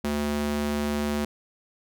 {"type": "tone with high-pass filter", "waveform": "square", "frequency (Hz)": 73.42, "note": "D2", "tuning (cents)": 0, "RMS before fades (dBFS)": -27, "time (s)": [0.04, 1.25], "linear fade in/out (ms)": 5, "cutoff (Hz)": 180, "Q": 1.4, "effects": []}